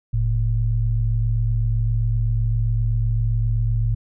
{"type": "tone pair together", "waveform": "sine", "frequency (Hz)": [44.57, 112.3], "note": ["F1", "A2"], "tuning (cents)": [36, 36], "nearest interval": "octave + major third", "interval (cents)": 1600, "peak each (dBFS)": [-21, -19], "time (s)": [0.13, 3.95], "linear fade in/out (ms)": 10, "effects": []}